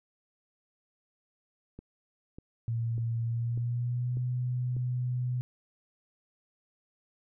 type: click train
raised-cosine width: 3 ms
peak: -31 dBFS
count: 6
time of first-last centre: 1.79-4.766 s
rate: 1.68 Hz
type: tone with pitch glide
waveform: sine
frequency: 115.6 to 124.61 Hz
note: A#2 to B2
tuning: -14 to +16 cents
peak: -28 dBFS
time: 2.68-5.41 s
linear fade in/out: 0 ms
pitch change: +130 cents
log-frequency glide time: 3.24-4.19 s
effects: none